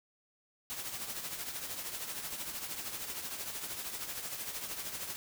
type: noise with tremolo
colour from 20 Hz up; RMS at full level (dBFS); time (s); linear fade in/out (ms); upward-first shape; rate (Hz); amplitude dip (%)
white; -38; 0.7-5.16; 0; triangle; 13; 60
effects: none